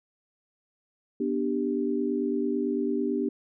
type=chord; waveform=sine; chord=G major; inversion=first; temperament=just; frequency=245 / 294 / 392 Hz; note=B3 / D4 / G4; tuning=-14 / +2 / 0 cents; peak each=-29 dBFS; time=1.2-3.29 s; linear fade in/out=5 ms; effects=none